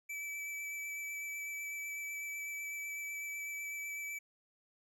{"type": "tone with vibrato", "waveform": "square", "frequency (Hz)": 2308, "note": "D7", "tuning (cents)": -31, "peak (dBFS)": -40, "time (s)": [0.09, 4.19], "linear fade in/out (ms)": 10, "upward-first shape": "sine", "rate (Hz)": 8, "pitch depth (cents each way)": 13, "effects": []}